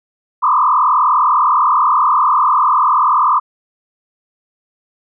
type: tone with frequency modulation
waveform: sine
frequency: 1108.7 Hz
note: C#6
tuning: in tune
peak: -9 dBFS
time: 0.42-3.4 s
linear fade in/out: 20 ms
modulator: 40.3 Hz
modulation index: 3.4
effects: none